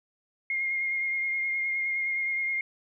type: tone with vibrato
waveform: sine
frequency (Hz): 2133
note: C7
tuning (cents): +33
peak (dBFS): -26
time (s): 0.5-2.61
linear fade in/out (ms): 2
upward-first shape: sine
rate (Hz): 9.6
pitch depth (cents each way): 19
effects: none